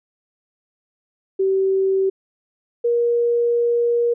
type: tone pair in turn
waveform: sine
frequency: 384.5 / 473.9 Hz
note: G4 / A#4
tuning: -33 / +28 cents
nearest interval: major third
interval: 361 cents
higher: second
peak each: -15 dBFS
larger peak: neither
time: 1.39-2.1 / 2.84-4.14 s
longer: second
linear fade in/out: 10 ms
effects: none